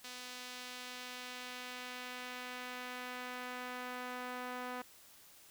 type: tone with band-pass filter sweep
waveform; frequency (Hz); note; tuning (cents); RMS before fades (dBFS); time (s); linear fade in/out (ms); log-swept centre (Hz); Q
sawtooth; 249.6; B3; +19; -45; 0.04-4.82; 5; 4600 to 1200; 0.86
effects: white hiss -60 dBFS RMS until 5.5 s